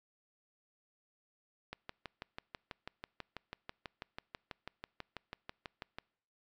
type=click train; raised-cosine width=0.3 ms; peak=-26 dBFS; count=27; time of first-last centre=1.73-5.985 s; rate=6.11 Hz; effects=noise-tail reverb RT60 0.7 s tail -26 dB re dry